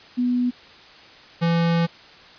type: tone pair in turn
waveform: sine / square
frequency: 246.5 / 168.32 Hz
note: B3 / E3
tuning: -3 / +36 cents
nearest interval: perfect fifth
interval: 661 cents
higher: first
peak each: -18 dBFS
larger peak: neither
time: 0.17-0.51 / 1.41-1.87 s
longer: second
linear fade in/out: 20 ms
effects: white hiss -46 dBFS RMS until 2.38 s + resampled to 11025 Hz